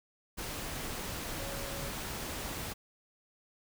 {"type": "tone in noise", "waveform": "sine", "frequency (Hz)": 554.4, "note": "C#5", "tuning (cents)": 0, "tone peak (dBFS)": -44, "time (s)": [1.38, 1.89], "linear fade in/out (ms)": 20, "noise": "pink", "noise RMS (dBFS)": -39, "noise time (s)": [0.37, 2.74], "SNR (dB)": -8, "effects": []}